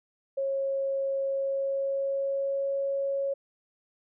sine tone with pitch glide, 545 to 551.7 Hz, C#5 to C#5, -29 to -8 cents, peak -26 dBFS, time 0.37-3.34 s, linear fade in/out 10 ms, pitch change +21 cents, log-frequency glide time 1.24-2.73 s, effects none

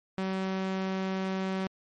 sawtooth tone, 190 Hz, F#3, 46 cents sharp, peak -25 dBFS, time 0.18-1.67 s, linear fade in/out 0 ms, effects low-pass 4000 Hz 12 dB/octave + MP3 48 kbps

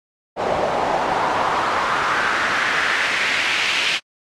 pink noise with band-pass filter sweep, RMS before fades -20 dBFS, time 0.36-4 s, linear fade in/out 50 ms, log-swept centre 620 to 2900 Hz, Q 2.3, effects low-pass 8000 Hz 12 dB/octave + AAC 64 kbps

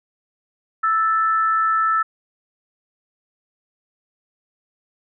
sine tone pair together, 1318.5 / 1760 Hz, E6 / A6, 0 / 0 cents, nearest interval perfect fourth, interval 500 cents, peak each -16 / -25 dBFS, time 0.83-2.03 s, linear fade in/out 10 ms, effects none

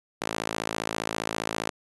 sawtooth tone with high-pass filter, 55 Hz, A1, in tune, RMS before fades -32 dBFS, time 0.21-1.7 s, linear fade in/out 10 ms, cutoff 350 Hz, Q 0.53, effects resampled to 24000 Hz

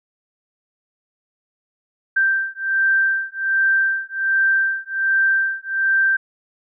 sine beating tone pair, 1568 / 1569.3 Hz, G6 / G6, 0 / +1 cents, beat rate 1.3 Hz, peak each -19 dBFS, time 2.16-6.17 s, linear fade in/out 10 ms, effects none

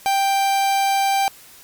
45% pulse tone, 786 Hz, G5, 4 cents sharp, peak -16 dBFS, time 0.06-1.28 s, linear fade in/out 0 ms, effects white hiss -45 dBFS RMS until 1.63 s + MP3 96 kbps

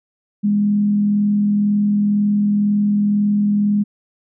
sine tone with frequency modulation, 205.8 Hz, G#3, 16 cents flat, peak -13 dBFS, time 0.43-3.84 s, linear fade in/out 20 ms, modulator 42 Hz, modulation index 0.21, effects none

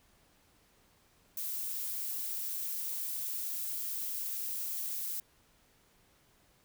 violet noise, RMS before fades -37 dBFS, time 1.37-5.2 s, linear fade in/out 2 ms, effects pink hiss -67 dBFS RMS until 6.64 s

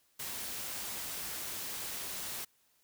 white noise, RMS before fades -40 dBFS, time 0.19-2.45 s, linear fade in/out 10 ms, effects white hiss -71 dBFS RMS until 2.83 s

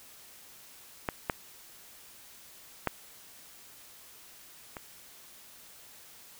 clicks, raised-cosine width 0.5 ms, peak -14 / -12 / -12 / -24 dBFS, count 4, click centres 1.088 / 1.298 / 2.873 / 4.768 s, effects white hiss -53 dBFS RMS until 6.39 s

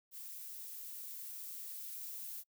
violet noise with level ramp, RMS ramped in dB -48 to -45 dBFS, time 0.11-2.44 s, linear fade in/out 50 ms, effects noise-tail reverb RT60 0.1 s tail -25 dB re dry

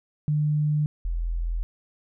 sine tone pair in turn, 150 / 42.09 Hz, D3 / E1, +37 / +37 cents, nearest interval octave + minor seventh, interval 2200 cents, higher first, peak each -20 / -24 dBFS, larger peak first, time 0.28-0.86 / 1.05-1.63 s, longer neither, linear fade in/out 0 ms, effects none

